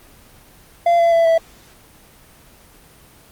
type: tone with pitch steps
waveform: triangle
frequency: 687 / 677.2 / 667.4 / 657.9 Hz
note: F5 / E5 / E5 / E5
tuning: -29 / +46 / +21 / -4 cents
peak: -9 dBFS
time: 0.86-1.38 s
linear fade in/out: 5 ms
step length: 130 ms
effects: pink hiss -47 dBFS RMS until 3.31 s + Opus 24 kbps